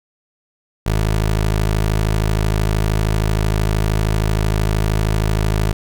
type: tone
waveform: 20% pulse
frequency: 53 Hz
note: G#1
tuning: 36 cents sharp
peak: -10 dBFS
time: 0.86-5.73 s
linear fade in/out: 5 ms
effects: none